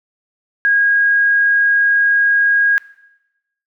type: tone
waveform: sine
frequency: 1637 Hz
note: G#6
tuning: 25 cents flat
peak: -10 dBFS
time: 0.65-2.78 s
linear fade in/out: 0 ms
effects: noise-tail reverb RT60 0.9 s tail -19 dB re dry